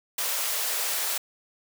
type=high-pass noise; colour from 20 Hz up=white; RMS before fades=-28 dBFS; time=0.18-1.18 s; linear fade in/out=5 ms; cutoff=430 Hz; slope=48 dB/octave; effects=none